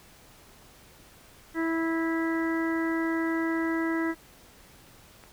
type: harmonic tone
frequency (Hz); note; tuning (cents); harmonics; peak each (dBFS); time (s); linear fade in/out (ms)
327.5; E4; -11; 1 / 2 / 3 / 4 / 5 / 6; -26 / -39 / -38 / -39 / -37 / -36; 1.54-4.15; 50
type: click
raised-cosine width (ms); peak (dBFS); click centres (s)
0.5; -33; 5.238
effects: pink hiss -54 dBFS RMS until 5.32 s